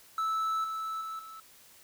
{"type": "tone with level steps", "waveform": "triangle", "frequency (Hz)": 1311, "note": "E6", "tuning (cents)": -10, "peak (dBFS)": [-26, -31, -34, -42], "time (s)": [0.18, 1.4], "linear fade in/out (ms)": 2, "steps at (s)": [0.64, 1.01, 1.19], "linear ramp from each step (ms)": 2, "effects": ["white hiss -57 dBFS RMS until 1.83 s"]}